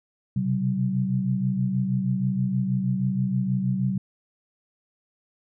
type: tone cluster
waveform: sine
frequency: 126.4 / 132.7 / 190.3 Hz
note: B2 / C3 / F#3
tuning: +41 / +25 / +49 cents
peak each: -28 / -27 / -24 dBFS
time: 0.36-3.98 s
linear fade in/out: 5 ms
effects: none